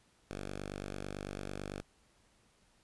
5% pulse tone, 49 Hz, G1, in tune, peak -29 dBFS, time 0.31-1.82 s, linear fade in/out 0 ms, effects pink hiss -69 dBFS RMS until 2.83 s + resampled to 24000 Hz

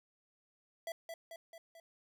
square tone with echo, 663 Hz, E5, 10 cents sharp, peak -39 dBFS, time 0.87-0.92 s, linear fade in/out 2 ms, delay 220 ms, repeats 4, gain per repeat -4 dB, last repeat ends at 1.8 s, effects none

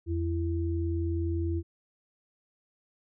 sine tone pair together, 84.3 / 335.1 Hz, E2 / E4, +39 / +29 cents, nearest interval 2 octaves, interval 2390 cents, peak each -28 / -32 dBFS, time 0.06-1.63 s, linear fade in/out 50 ms, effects none

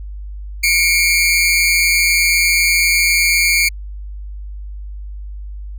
sawtooth tone pair together, 2177 / 2349 Hz, C#7 / D7, -32 / 0 cents, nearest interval minor second, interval 132 cents, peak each -11 dBFS, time 0.63-3.69 s, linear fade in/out 10 ms, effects added 50 Hz sine -26 dBFS peak until 5.78 s

